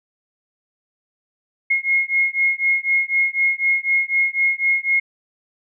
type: beating tone pair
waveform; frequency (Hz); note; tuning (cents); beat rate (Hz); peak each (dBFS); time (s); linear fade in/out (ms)
sine; 2154 / 2158; C7 / C#7; +50 / -47; 4; -19; 1.7-5; 10
effects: none